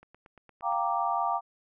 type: click train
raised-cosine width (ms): 0.5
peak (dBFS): -37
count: 7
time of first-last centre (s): 0.03-0.724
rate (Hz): 8.64
type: chord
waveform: sine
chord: G minor seventh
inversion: third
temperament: equal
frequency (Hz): 698.5 / 784 / 932.3 / 1174.7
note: F5 / G5 / Bb5 / D6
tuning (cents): 0 / 0 / 0 / 0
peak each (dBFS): -31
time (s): 0.62-1.41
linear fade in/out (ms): 50
effects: none